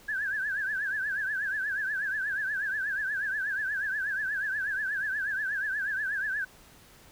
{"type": "tone with vibrato", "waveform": "sine", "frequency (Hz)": 1627, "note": "G#6", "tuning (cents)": -36, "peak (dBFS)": -28, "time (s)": [0.08, 6.45], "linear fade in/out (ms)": 10, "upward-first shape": "triangle", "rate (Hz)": 8.3, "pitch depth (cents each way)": 150, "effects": ["pink hiss -55 dBFS RMS until 7.11 s"]}